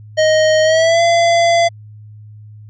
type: tone with pitch glide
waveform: square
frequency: 624 to 680.5 Hz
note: D#5 to F5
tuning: +5 to -45 cents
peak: -10 dBFS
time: 0.17-1.69 s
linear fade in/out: 20 ms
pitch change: +150 cents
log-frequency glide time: 0.63-1.02 s
effects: added 106 Hz sine -34 dBFS peak until 2.69 s + resampled to 16000 Hz